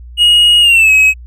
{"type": "tone with pitch glide", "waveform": "triangle", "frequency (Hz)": [2882, 2553], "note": ["F#7", "D#7"], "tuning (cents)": [-46, 44], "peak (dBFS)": -3, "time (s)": [0.17, 1.14], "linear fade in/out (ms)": 50, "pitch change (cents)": -210, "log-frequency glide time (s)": [0.61, 0.91], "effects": ["added 60 Hz sine -29 dBFS peak until 1.26 s"]}